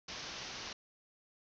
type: low-pass noise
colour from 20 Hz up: white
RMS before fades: -45 dBFS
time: 0.08-0.73 s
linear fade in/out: 5 ms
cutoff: 6200 Hz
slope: 96 dB/octave
effects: none